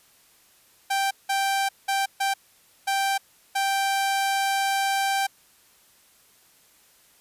sawtooth tone bursts at uneven times, 784 Hz, G5, in tune, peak -18 dBFS, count 6, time 0.9-1.11 / 1.29-1.69 / 1.88-2.06 / 2.2-2.34 / 2.87-3.18 / 3.55-5.27 s, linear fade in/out 10 ms, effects white hiss -58 dBFS RMS until 7.2 s + resampled to 32000 Hz

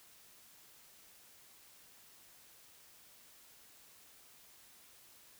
silence, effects white hiss -61 dBFS RMS until 5.39 s

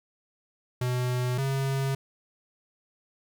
square tone pair in turn, 124.9 / 135.7 Hz, B2 / C#3, +20 / -36 cents, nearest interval minor second, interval 144 cents, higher second, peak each -26 dBFS, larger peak neither, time 0.81-1.38 / 1.38-1.95 s, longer neither, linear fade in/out 5 ms, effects 11-bit

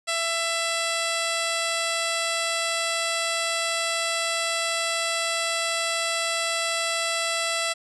10% pulse tone with low-pass filter, 667 Hz, E5, 20 cents sharp, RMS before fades -26 dBFS, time 0.07-7.74 s, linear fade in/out 20 ms, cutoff 7400 Hz, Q 5.5, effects none

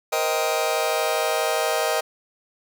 sawtooth chord, C minor seventh, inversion third, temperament just, 470.9 / 523.3 / 627.9 / 784.9 Hz, Bb4 / C5 / Eb5 / G5, +18 / 0 / +16 / +2 cents, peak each -23 / -25 / -20 / -23 dBFS, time 0.12-2.01 s, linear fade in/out 10 ms, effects none

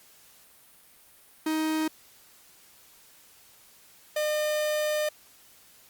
45% pulse tone pair in turn, 314 / 605.9 Hz, D#4 / D#5, +16 / -46 cents, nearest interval major seventh, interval 1138 cents, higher second, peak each -25 dBFS, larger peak neither, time 1.46-1.88 / 4.16-5.09 s, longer second, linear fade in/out 5 ms, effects white hiss -56 dBFS RMS until 5.89 s + Opus 48 kbps

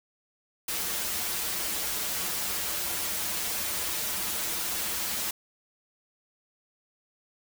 white noise with comb filter, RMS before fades -31 dBFS, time 0.68-5.31 s, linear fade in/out 5 ms, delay 7.5 ms, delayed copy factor -0.85, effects none

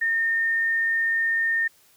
sine tone, 1824 Hz, A#6, 38 cents flat, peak -20 dBFS, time 0.01-1.68 s, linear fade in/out 10 ms, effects white hiss -58 dBFS RMS until 1.96 s

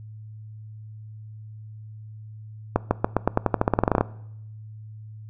accelerating click train, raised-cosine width 1 ms, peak -4 dBFS, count 18, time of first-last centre 2.76-4.01 s, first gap 150 ms, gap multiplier 0.9, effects noise-tail reverb RT60 0.8 s tail -20 dB re dry + added 108 Hz sine -38 dBFS peak until 5.29 s

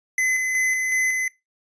square tone with tremolo, 2033 Hz, B6, 50 cents sharp, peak -19 dBFS, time 0.18-1.28 s, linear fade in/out 2 ms, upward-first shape square, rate 2.7 Hz, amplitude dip 30%, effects noise-tail reverb RT60 0.2 s tail -20 dB re dry + resampled to 22050 Hz

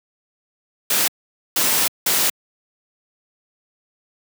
white noise bursts at uneven times, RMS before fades -18 dBFS, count 3, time 0.9-1.08 / 1.56-1.88 / 2.06-2.3 s, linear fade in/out 5 ms, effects high-pass 150 Hz 12 dB/octave

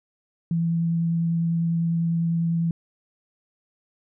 sine tone with vibrato, 167.1 Hz, E3, 24 cents sharp, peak -20 dBFS, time 0.51-2.71 s, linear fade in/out 2 ms, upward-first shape triangle, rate 10 Hz, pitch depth 11 cents each way, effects none

